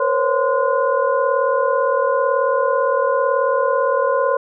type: tone cluster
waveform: sine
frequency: 469 / 510 / 548 / 1033 / 1448 Hz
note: A#4 / C5 / C#5 / C6 / F#6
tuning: +11 / -44 / -20 / -22 / -38 cents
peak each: -23 / -22 / -18 / -20 / -27 dBFS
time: 0-4.37 s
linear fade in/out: 5 ms
effects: none